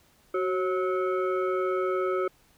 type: tone with frequency modulation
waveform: sine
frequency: 373.2 Hz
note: F#4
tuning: 15 cents sharp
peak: -24 dBFS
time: 0.34-2.28 s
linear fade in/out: 5 ms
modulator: 917 Hz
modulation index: 0.97
effects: pink hiss -62 dBFS RMS until 2.57 s